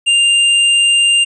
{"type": "tone", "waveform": "square", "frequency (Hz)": 2796, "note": "F7", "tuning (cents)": 1, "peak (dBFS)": -9, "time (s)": [0.06, 1.25], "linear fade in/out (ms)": 20, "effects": ["resampled to 24000 Hz"]}